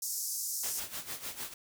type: band-pass noise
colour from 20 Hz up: pink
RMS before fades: -36 dBFS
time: 0.02-0.8 s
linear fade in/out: 5 ms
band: 5300 to 16000 Hz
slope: 48 dB/octave
type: noise with tremolo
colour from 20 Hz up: white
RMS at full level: -38 dBFS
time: 0.63-1.54 s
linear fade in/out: 5 ms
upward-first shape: sine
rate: 6.6 Hz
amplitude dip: 75%
effects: none